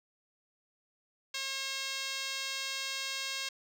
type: tone with band-pass filter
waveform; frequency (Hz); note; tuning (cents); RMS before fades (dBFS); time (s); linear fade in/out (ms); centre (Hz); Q
5% pulse; 540; C#5; -45; -37; 1.34-3.49; 5; 3600; 0.62
effects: none